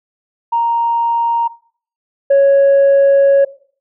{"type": "tone pair in turn", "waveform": "sine", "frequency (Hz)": [932.3, 554.3], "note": ["A#5", "C#5"], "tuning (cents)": [0, 0], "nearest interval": "major sixth", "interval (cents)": 900, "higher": "first", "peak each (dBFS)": [-11, -4], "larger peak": "second", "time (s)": [[0.52, 1.48], [2.3, 3.45]], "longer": "second", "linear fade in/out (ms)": 10, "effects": ["noise-tail reverb RT60 0.5 s tail -19 dB re dry", "tanh soft clip ceiling -5 dBFS"]}